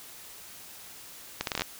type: accelerating click train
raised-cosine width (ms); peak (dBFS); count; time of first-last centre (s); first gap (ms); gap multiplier
0.2; -11; 8; 1.41-1.619; 62; 0.74
effects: white hiss -47 dBFS RMS until 1.79 s